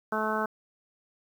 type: harmonic tone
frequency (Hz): 216.6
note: A3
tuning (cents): -27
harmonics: 1 / 2 / 3 / 4 / 5 / 6 / 7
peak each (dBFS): -34 / -34 / -34 / -34 / -34 / -34 / -34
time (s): 0.12-0.46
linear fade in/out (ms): 5
effects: 9-bit